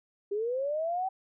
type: linear sweep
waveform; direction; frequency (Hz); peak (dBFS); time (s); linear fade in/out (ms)
sine; up; 394 to 773; -28; 0.31-1.09; 10
effects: none